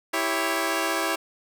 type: chord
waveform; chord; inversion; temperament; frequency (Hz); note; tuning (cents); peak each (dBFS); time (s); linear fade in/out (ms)
10% pulse; C# diminished; first; equal with one note detuned; 329.6 / 395.6 / 554.4; E4 / G4 / C#5; 0 / +16 / 0; -18 / -21 / -21; 0.13-1.16; 10
effects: none